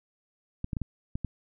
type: clicks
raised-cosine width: 5 ms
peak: -19 dBFS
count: 6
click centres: 0.644 / 0.732 / 0.768 / 0.817 / 1.155 / 1.247 s
effects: none